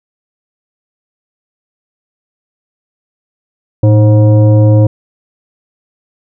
sine tone with frequency modulation, 110 Hz, A2, in tune, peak -3 dBFS, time 3.83-4.87 s, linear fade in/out 5 ms, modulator 421 Hz, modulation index 0.6, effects none

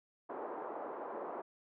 pink band-pass noise, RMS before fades -43 dBFS, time 0.29-1.42 s, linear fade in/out 10 ms, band 350 to 1100 Hz, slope 24 dB/octave, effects none

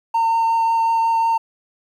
triangle tone with vibrato, 911 Hz, A#5, 40 cents flat, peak -12 dBFS, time 0.14-1.38 s, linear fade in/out 10 ms, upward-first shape triangle, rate 5.5 Hz, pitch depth 11 cents each way, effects tanh soft clip ceiling -9 dBFS + 9-bit

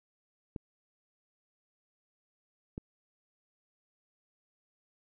clicks, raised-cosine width 3 ms, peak -25 dBFS, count 2, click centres 0.562 / 2.779 s, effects none

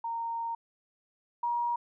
sine tone pair in turn, 924 / 951.6 Hz, A#5 / A#5, -16 / +35 cents, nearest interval minor second, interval 51 cents, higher second, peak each -31 / -27 dBFS, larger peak second, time 0.04-0.55 / 1.43-1.76 s, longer first, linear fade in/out 5 ms, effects none

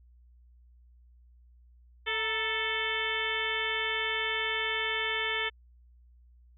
harmonic tone with a mistuned harmonic, 440 Hz, A4, in tune, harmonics 1 / 2 / 3 / 4 / 5 / 6 / 7 / 8, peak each -38 / -40 / -39 / -34 / -34 / -40 / -36 / -38 dBFS, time 2.06-5.5 s, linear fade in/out 20 ms, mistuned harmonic 2, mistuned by +85 cents, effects added 60 Hz sine -55 dBFS peak until 6.57 s

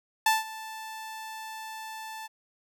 sawtooth tone with ADSR envelope, 880 Hz, A5, in tune, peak -15 dBFS, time 0.26-2.28 s, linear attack 4 ms, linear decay 170 ms, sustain -19 dB, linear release 24 ms, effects none

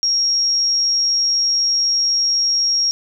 sine tone, 5588 Hz, F8, in tune, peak -14 dBFS, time 0.03-2.91 s, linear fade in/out 0 ms, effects none

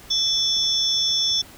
sine tone cluster, 3459 / 5400 / 6170 Hz, A7 / E8 / G8, -30 / +41 / -28 cents, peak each -21 / -22 / -30 dBFS, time 0.1-1.42 s, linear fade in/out 10 ms, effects pink hiss -45 dBFS RMS until 1.57 s

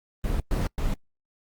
brown noise bursts, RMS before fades -25 dBFS, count 3, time 0.24-0.94 s, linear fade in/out 2 ms, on 160 ms, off 110 ms, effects noise-tail reverb RT60 0.1 s tail -25 dB re dry + Opus 24 kbps

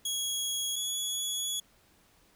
20% pulse tone pair in turn, 3322 / 3376 Hz, G#7 / G#7, 0 / +28 cents, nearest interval unison, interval 28 cents, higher second, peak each -25 dBFS, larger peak neither, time 0.05-0.76 / 0.76-1.6 s, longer second, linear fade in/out 5 ms, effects pink hiss -64 dBFS RMS until 2.35 s

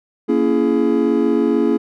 triangle chord, A# half-diminished seventh, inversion none, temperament just, 233.1 / 279.7 / 335.6 / 419.5 Hz, A#3 / C#4 / E4 / G#4, 0 / +16 / +31 / +17 cents, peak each -17 dBFS, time 0.28-1.78 s, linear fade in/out 20 ms, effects none

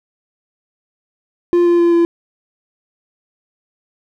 triangle tone with pitch steps, 348.7 / 345.7 / 342.7 / 339.8 Hz, F4 / F4 / F4 / F4, -3 / -18 / -33 / -47 cents, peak -7 dBFS, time 1.53-2.05 s, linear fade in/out 0 ms, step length 130 ms, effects none

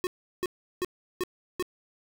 square tone bursts, 364.3 Hz, F#4, 27 cents flat, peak -27 dBFS, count 5, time 0.04-1.625 s, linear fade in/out 0 ms, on 29 ms, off 360 ms, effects none

